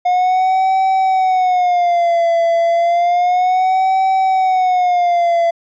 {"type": "tone with vibrato", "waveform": "triangle", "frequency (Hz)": 717, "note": "F5", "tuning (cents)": 45, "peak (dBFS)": -9, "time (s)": [0.05, 5.51], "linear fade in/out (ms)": 10, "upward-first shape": "sine", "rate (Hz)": 0.31, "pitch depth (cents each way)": 110, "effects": ["resampled to 16000 Hz"]}